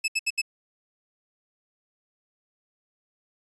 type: tone bursts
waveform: sawtooth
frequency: 2606 Hz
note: E7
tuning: 20 cents flat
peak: -19 dBFS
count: 4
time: 0.04-0.417 s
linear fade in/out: 10 ms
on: 41 ms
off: 71 ms
effects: resampled to 22050 Hz